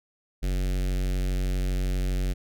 square tone with notch filter, 46.25 Hz, F#1, in tune, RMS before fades -26 dBFS, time 0.42-2.34 s, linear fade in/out 20 ms, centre 1000 Hz, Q 0.82, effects none

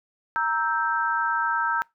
sine chord, E diminished, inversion second, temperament equal with one note detuned, 932.3 / 1311.7 / 1568 Hz, Bb5 / E6 / G6, 0 / -9 / 0 cents, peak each -26 dBFS, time 0.36-1.82 s, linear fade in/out 0 ms, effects noise-tail reverb RT60 0.2 s tail -23 dB re dry

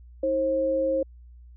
sine tone pair together, 318 / 534.8 Hz, D#4 / C5, +38 / +38 cents, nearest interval major sixth, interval 900 cents, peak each -30 / -22 dBFS, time 0.23-1.03 s, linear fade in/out 5 ms, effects added 60 Hz sine -45 dBFS peak until 1.56 s

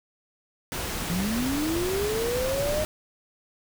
pink noise, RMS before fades -31 dBFS, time 0.72-2.85 s, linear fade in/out 0 ms
sine linear sweep, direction up, 164.81 to 621 Hz, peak -25 dBFS, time 1.1-2.84 s, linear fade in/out 2 ms
effects none

